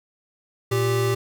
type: tone pair together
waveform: square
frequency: 116.17 / 392 Hz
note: A#2 / G4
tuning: -6 / 0 cents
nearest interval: octave + major sixth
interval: 2106 cents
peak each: -23 dBFS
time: 0.71-1.15 s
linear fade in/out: 10 ms
effects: none